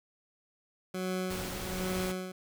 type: tone with tremolo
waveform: 20% pulse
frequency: 185 Hz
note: F#3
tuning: in tune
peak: -26 dBFS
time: 0.94-2.32 s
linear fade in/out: 5 ms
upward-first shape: sine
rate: 1.2 Hz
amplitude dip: 75%
type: noise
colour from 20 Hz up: pink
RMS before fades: -39 dBFS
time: 1.3-2.12 s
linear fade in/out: 5 ms
effects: none